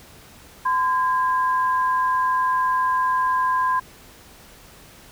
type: tone pair together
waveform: sine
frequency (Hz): 1022.4 / 1623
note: C6 / G#6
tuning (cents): -40 / -40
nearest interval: minor sixth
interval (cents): 800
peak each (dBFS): -18 / -27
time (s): 0.65-3.8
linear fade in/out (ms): 10
effects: pink hiss -47 dBFS RMS until 5.11 s